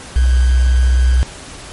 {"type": "tone with sample-and-hold", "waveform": "sine", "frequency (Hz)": 62.8, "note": "B1", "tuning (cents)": 30, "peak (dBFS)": -8, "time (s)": [0.16, 1.23], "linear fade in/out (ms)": 0, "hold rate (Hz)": 1575, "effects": ["pink hiss -33 dBFS RMS until 1.72 s", "MP3 48 kbps"]}